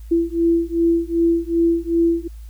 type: beating tone pair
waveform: sine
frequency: 334.4 / 337 Hz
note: E4 / E4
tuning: +25 / +38 cents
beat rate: 2.6 Hz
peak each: -18 dBFS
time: 0.11-2.28 s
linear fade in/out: 10 ms
effects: added 55 Hz sine -33 dBFS peak until 2.49 s + white hiss -56 dBFS RMS until 2.49 s